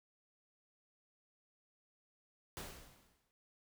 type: noise with exponential decay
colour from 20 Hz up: pink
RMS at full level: -44 dBFS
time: 2.57-3.31 s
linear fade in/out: 0 ms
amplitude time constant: 160 ms
effects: none